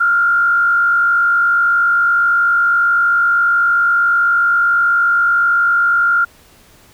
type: tone with frequency modulation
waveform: sine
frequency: 1396.9 Hz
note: F6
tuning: in tune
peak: -10 dBFS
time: 0-6.25 s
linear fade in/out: 10 ms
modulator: 52.2 Hz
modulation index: 0.59
effects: pink hiss -47 dBFS RMS until 6.93 s